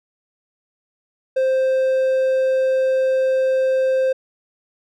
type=tone; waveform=triangle; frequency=524 Hz; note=C5; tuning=2 cents sharp; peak=-13 dBFS; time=1.36-4.13 s; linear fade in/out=10 ms; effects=none